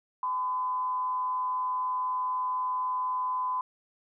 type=tone with frequency modulation; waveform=sine; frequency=1013 Hz; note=B5; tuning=44 cents sharp; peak=-27 dBFS; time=0.23-3.61 s; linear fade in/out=2 ms; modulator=180 Hz; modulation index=0.24; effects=none